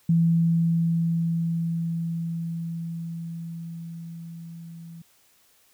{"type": "tone with level ramp", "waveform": "sine", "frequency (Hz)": 166.7, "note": "E3", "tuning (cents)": 20, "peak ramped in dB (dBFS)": [-16, -39], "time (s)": [0.09, 5.02], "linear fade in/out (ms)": 5, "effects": ["white hiss -61 dBFS RMS until 5.73 s"]}